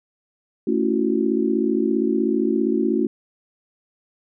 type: chord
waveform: sine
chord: F# minor seventh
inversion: first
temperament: just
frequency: 222 / 277.5 / 333 / 370 Hz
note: A3 / C#4 / E4 / F#4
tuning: +16 / +2 / +18 / 0 cents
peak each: -23 dBFS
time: 0.67-3.07 s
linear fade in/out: 5 ms
effects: none